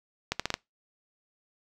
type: accelerating click train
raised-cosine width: 0.2 ms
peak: -10 dBFS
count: 5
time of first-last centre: 0.32-0.541 s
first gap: 76 ms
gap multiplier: 0.79
effects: noise-tail reverb RT60 0.2 s tail -24 dB re dry